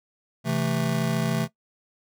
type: chord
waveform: square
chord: A minor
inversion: first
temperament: just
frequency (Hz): 132 / 165 / 220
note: C3 / E3 / A3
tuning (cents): +16 / +2 / 0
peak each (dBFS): -28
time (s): 0.44-1.48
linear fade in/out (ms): 50
effects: noise-tail reverb RT60 0.1 s tail -18 dB re dry